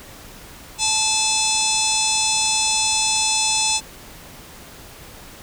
harmonic tone with a mistuned harmonic, 870 Hz, A5, 20 cents flat, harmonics 1 / 3 / 4 / 5 / 6 / 7 / 8 / 9 / 10, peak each -26 / -26 / -26 / -26 / -26 / -26 / -26 / -26 / -26 dBFS, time 0.78-3.81 s, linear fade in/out 50 ms, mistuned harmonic 5, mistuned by -110 cents, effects pink hiss -41 dBFS RMS until 5.42 s

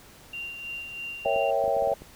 sine tone with tremolo, 2773 Hz, F7, 13 cents flat, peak -32 dBFS, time 0.33-1.51 s, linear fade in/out 5 ms, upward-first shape sine, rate 3.1 Hz, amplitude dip 45%
sine chord, A# diminished seventh, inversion none, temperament equal, 466.2 / 554.4 / 659.3 / 784 Hz, A#4 / C#5 / E5 / G5, 0 / 0 / 0 / 0 cents, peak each -31 / -26 / -27 / -28 dBFS, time 1.25-1.94 s, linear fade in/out 5 ms
clicks, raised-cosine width 2 ms, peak -28 dBFS, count 9, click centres 1.26 / 1.361 / 1.64 / 1.679 / 1.767 / 1.824 / 1.874 / 1.918 / 2.02 s
effects pink hiss -51 dBFS RMS until 2.15 s

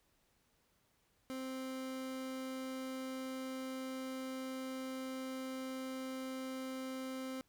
30% pulse tone, 261.6 Hz, C4, in tune, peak -38 dBFS, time 1.3-7.41 s, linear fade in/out 0 ms, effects pink hiss -75 dBFS RMS until 7.48 s

